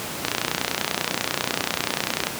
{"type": "click train", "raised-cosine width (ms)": 0.2, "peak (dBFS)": -3, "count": 62, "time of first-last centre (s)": [0.25, 2.27], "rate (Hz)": 30.2, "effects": ["pink hiss -30 dBFS RMS until 2.39 s", "high-pass 150 Hz 12 dB/octave"]}